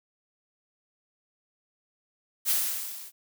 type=noise with level ramp; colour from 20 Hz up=blue; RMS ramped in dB=-22 to -45 dBFS; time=2.45-3.12 s; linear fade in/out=50 ms; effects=none